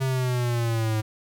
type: exponential sweep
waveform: square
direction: down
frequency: 133.8 to 107.6 Hz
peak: -23 dBFS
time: 0-1.02 s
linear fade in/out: 20 ms
effects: none